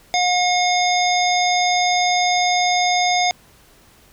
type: harmonic tone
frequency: 720 Hz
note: F#5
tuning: 47 cents flat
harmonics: 1 / 3 / 5 / 7 / 9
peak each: -17 / -22 / -24 / -25 / -27 dBFS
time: 0.14-3.31 s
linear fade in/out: 0 ms
effects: pink hiss -51 dBFS RMS until 4.12 s